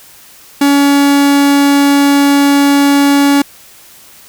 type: tone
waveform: 45% pulse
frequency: 282.5 Hz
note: C#4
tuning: 33 cents sharp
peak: -6 dBFS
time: 0.61-3.42 s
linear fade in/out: 5 ms
effects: white hiss -39 dBFS RMS until 4.28 s